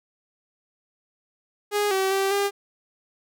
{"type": "tone with pitch steps", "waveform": "sawtooth", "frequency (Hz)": [413.1, 383.1, 389.1, 401.4], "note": ["G#4", "G4", "G4", "G4"], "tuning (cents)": [-9, -40, -13, 41], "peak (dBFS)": -17, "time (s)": [1.71, 2.51], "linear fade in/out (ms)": 50, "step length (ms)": 200, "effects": []}